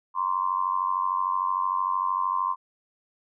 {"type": "tone with amplitude modulation", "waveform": "sine", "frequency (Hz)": 1046.5, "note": "C6", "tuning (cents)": 0, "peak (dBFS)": -19, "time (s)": [0.14, 2.56], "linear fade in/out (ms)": 50, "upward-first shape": "sine", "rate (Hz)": 93.2, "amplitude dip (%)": 90, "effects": []}